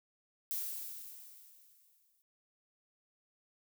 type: noise with exponential decay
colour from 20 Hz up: violet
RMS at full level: -36 dBFS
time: 0.51-2.22 s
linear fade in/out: 0 ms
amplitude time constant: 370 ms
effects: none